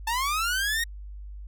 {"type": "linear sweep", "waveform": "sawtooth", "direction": "up", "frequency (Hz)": [875, 1887], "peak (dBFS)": -21, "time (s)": [0.07, 0.84], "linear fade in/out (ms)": 5, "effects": ["added 50 Hz sine -37 dBFS peak until 1.47 s"]}